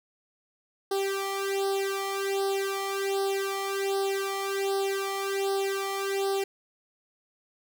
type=tone with flanger; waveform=sawtooth; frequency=392 Hz; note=G4; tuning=in tune; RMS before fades=-29 dBFS; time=0.91-6.44 s; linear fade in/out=5 ms; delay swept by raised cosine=0.21 to 0.95 ms; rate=1.3 Hz; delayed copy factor=+0.95; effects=10-bit